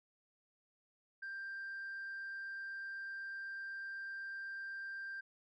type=tone; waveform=sine; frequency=1582 Hz; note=G6; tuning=15 cents sharp; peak=-40 dBFS; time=1.22-5.21 s; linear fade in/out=10 ms; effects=tanh soft clip ceiling -40 dBFS